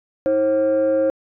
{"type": "tone pair together", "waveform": "sine", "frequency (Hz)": [318.8, 536.2], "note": ["D#4", "C5"], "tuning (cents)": [42, 42], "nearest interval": "major sixth", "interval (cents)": 900, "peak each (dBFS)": [-20, -14], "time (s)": [0.26, 1.1], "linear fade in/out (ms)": 0, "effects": ["tanh soft clip ceiling -12 dBFS"]}